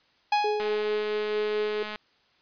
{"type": "tone with exponential decay", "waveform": "45% pulse", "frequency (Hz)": 833, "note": "G#5", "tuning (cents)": 5, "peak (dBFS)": -19, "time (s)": [0.32, 1.06], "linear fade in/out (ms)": 5, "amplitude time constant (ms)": 160}
{"type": "tone with tremolo", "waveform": "sine", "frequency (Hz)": 422.5, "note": "G#4", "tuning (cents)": 30, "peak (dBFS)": -24, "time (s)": [0.44, 1.83], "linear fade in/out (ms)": 5, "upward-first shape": "triangle", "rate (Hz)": 4.5, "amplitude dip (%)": 35}
{"type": "click train", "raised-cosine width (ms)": 0.3, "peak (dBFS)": -20, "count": 289, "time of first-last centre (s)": [0.6, 1.958], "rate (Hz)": 212}
{"effects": ["white hiss -64 dBFS RMS until 2.41 s", "resampled to 11025 Hz"]}